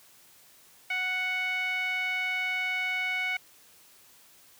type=tone with low-pass filter; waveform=5% pulse; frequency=740 Hz; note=F#5; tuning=in tune; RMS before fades=-30 dBFS; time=0.9-3.37 s; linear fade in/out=5 ms; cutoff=2200 Hz; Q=4.3; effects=white hiss -57 dBFS RMS until 4.59 s + high-pass 60 Hz 12 dB/octave